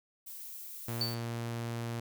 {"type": "noise", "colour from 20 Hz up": "violet", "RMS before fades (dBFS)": -45, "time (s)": [0.26, 1.15], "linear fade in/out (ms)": 10}
{"type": "tone", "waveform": "sawtooth", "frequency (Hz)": 117, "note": "A#2", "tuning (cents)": 7, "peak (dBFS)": -31, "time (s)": [0.88, 2], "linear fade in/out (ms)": 5}
{"type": "tone with exponential decay", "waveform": "sine", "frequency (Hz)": 4500, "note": "C#8", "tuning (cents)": 25, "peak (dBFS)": -27, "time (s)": [1.01, 1.26], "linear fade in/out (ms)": 2, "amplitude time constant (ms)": 54}
{"effects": []}